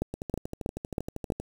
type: two click trains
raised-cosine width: 2 ms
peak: -14 / -21 dBFS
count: 5 / 17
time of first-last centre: 0.02-1.302 / 0.14-1.4 s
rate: 3.12 / 12.7 Hz
effects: 7-bit